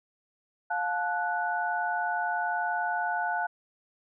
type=tone cluster; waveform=sine; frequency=708 / 869 / 1477 Hz; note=F5 / A5 / F#6; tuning=+23 / -22 / -3 cents; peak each=-31 dBFS; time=0.7-3.47 s; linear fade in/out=10 ms; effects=none